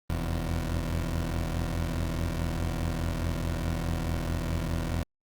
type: tone pair together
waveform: 20% pulse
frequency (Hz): 43.58 / 82.41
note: F1 / E2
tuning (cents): -3 / 0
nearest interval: major seventh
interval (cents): 1103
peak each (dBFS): -26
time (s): 0.1-5.03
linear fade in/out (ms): 0
effects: Opus 24 kbps